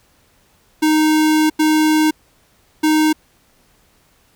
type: tone bursts at uneven times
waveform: square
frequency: 310 Hz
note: D#4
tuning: 6 cents flat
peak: -12 dBFS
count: 3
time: 0.82-1.5 / 1.59-2.11 / 2.83-3.13 s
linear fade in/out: 10 ms
effects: pink hiss -56 dBFS RMS until 4.35 s